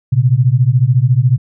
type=beating tone pair; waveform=sine; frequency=118.9 / 132.9 Hz; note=A#2 / C3; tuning=+35 / +27 cents; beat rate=14 Hz; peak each=-11 dBFS; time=0.12-1.38 s; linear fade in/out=10 ms; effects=none